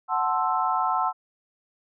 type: chord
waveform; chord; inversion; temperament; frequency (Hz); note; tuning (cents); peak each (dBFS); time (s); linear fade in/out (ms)
sine; F# half-diminished seventh; none; equal; 740 / 880 / 1046.5 / 1318.5; F#5 / A5 / C6 / E6; 0 / 0 / 0 / 0; -27; 0.08-1.13; 50
effects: none